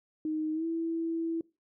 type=tone with pitch glide; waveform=sine; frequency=311.1 to 329.6 Hz; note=D#4 to E4; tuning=0 to 0 cents; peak=-29 dBFS; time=0.25-1.41 s; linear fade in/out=2 ms; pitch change=+100 cents; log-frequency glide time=0.53-0.65 s; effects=noise-tail reverb RT60 0.3 s tail -24 dB re dry